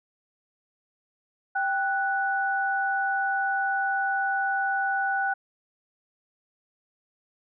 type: tone pair together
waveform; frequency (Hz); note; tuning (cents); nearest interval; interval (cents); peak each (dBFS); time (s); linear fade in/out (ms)
sine; 784 / 1480; G5 / F#6; 0 / 0; major seventh; 1100; -26; 1.55-5.34; 10
effects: none